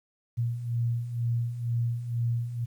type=beating tone pair; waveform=sine; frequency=116.54 / 118.64 Hz; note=A#2 / A#2; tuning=0 / +31 cents; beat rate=2.1 Hz; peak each=-33 / -27 dBFS; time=0.37-2.66 s; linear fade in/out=20 ms; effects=10-bit